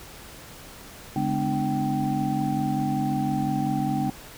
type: tone cluster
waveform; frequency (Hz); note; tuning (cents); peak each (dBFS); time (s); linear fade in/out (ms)
sine; 143.2 / 209 / 254.4 / 299 / 773; D3 / G#3 / C4 / D4 / G5; -43 / +11 / -48 / +31 / -24; -29; 1.16-4.1; 2
effects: pink hiss -44 dBFS RMS until 4.37 s